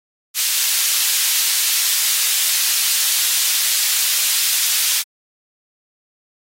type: high-pass noise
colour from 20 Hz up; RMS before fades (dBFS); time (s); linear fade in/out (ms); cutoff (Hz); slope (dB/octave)
pink; -18; 0.34-5.04; 50; 3500; 12
effects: AAC 48 kbps